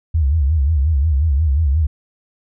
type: tone with vibrato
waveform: sine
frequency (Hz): 74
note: D2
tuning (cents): +14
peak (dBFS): -12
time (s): 0.14-1.87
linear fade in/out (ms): 10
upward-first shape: sine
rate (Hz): 5.6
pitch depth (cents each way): 190
effects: none